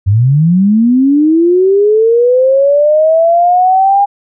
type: linear sweep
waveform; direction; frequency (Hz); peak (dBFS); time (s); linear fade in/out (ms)
sine; up; 92.5 to 812; -5; 0.06-4.06; 20
effects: none